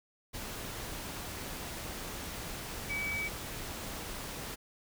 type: tone in noise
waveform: sine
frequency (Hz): 2286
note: D7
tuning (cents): -47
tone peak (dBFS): -33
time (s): 2.89-3.29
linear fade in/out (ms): 20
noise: pink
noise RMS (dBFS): -41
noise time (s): 0.33-4.56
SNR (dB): +5
effects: none